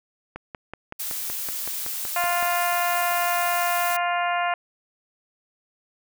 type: click train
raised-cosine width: 0.5 ms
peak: -19 dBFS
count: 12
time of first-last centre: 0.36-2.428 s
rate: 5.32 Hz
type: noise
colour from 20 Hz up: blue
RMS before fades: -30 dBFS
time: 0.99-3.97 s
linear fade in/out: 10 ms
type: harmonic tone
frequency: 350 Hz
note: F4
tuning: 4 cents sharp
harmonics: 2 / 3 / 4 / 5 / 6 / 7 / 8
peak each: -24 / -28 / -30 / -32 / -34 / -35 / -36 dBFS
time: 2.16-4.54 s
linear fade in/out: 2 ms
effects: none